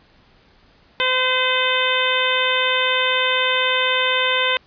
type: harmonic tone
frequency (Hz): 512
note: C5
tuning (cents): -38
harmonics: 1 / 2 / 3 / 4 / 5 / 6 / 7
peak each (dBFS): -24 / -24 / -24 / -24 / -24 / -24 / -24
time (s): 1-4.57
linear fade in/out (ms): 0
effects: pink hiss -54 dBFS RMS until 4.66 s + resampled to 11025 Hz